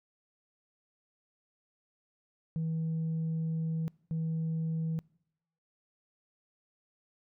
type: tone pair in turn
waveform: sine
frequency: 161.5 / 161.5 Hz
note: E3 / E3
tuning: -35 / -35 cents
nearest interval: unison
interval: 0 cents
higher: neither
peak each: -28 dBFS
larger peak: neither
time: 2.56-3.88 / 4.11-4.99 s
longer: first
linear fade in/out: 0 ms
effects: noise-tail reverb RT60 0.8 s tail -26 dB re dry + tanh soft clip ceiling -28 dBFS